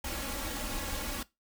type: noise with comb filter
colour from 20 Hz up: pink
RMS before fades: -36 dBFS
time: 0.04-1.23 s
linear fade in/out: 5 ms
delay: 3.6 ms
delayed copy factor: +0.85
effects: noise-tail reverb RT60 0.2 s tail -19 dB re dry